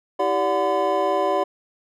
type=tone cluster; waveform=triangle; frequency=326.6 / 391.2 / 577 / 731 / 1016 Hz; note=E4 / G4 / D5 / F#5 / B5; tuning=-16 / -4 / -31 / -21 / +49 cents; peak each=-28 / -23 / -21 / -23 / -23 dBFS; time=0.19-1.44 s; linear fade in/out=10 ms; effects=none